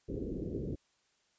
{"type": "low-pass noise", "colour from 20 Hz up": "white", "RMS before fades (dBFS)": -38, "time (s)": [0.08, 0.76], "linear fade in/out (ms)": 10, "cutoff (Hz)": 450, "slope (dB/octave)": 48, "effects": ["white hiss -73 dBFS RMS until 1.38 s", "resampled to 16000 Hz"]}